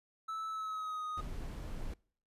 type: tone with pitch glide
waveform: triangle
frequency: 1310 to 1245.8 Hz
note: E6 to D#6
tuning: -11 to +2 cents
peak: -35 dBFS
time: 0.28-1.21 s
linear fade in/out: 10 ms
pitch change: -87 cents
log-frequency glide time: 0.49-1.05 s
type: noise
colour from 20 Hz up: brown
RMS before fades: -41 dBFS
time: 1.17-1.94 s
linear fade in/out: 5 ms
effects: noise-tail reverb RT60 0.5 s tail -25 dB re dry + resampled to 32000 Hz